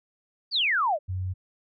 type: exponential sweep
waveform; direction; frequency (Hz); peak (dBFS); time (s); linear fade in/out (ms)
sine; down; 4828 to 554.4; -21; 0.51-0.99; 50
type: tone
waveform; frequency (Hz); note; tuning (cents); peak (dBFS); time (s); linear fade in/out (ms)
sine; 92.7; F#2; +4; -27; 1.08-1.34; 20
effects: none